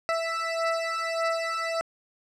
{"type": "beating tone pair", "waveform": "20% pulse", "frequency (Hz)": [659.3, 661], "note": ["E5", "E5"], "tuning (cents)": [0, 5], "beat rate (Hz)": 1.7, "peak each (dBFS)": -24, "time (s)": [0.09, 1.81], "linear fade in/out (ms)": 0, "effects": ["low-pass 6000 Hz 12 dB/octave"]}